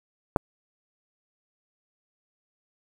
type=clicks; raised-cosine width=1 ms; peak=-6 / -26 dBFS; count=2; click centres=0.362 / 0.369 s; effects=7-bit